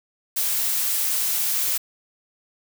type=noise; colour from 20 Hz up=blue; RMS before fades=-23 dBFS; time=0.36-1.78 s; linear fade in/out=10 ms; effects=none

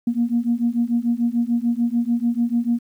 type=beating tone pair; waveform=sine; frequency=233.1 / 239.9 Hz; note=A#3 / A#3; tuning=0 / +50 cents; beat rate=6.8 Hz; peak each=-20 dBFS; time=0.07-2.79 s; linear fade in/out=5 ms; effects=tanh soft clip ceiling -10 dBFS + 9-bit

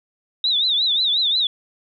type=tone with vibrato; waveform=sine; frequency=3729 Hz; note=A#7; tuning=in tune; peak=-16 dBFS; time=0.44-1.47 s; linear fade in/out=2 ms; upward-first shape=triangle; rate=5.6 Hz; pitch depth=170 cents each way; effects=none

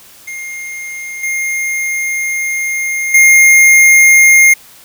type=tone with level steps; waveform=square; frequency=2126 Hz; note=C7; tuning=27 cents sharp; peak=-23 / -15 / -4 dBFS; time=0.27-4.54 s; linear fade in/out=10 ms; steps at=1.23 / 3.14 s; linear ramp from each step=5 ms; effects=white hiss -40 dBFS RMS until 4.84 s

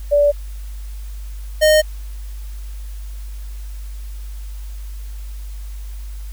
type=tone pair in turn; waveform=sine / square; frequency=580 / 616 Hz; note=D5 / D#5; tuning=-22 / -17 cents; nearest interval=minor second; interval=105 cents; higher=second; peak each=-10 dBFS; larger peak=neither; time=0.11-0.32 / 1.61-1.82 s; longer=neither; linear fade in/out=20 ms; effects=added 50 Hz sine -27 dBFS peak until 6.32 s + white hiss -47 dBFS RMS until 6.32 s

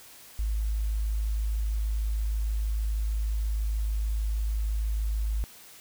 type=tone; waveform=sine; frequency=53.2 Hz; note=G#1; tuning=42 cents sharp; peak=-25 dBFS; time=0.39-5.44 s; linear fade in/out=0 ms; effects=white hiss -50 dBFS RMS until 5.8 s

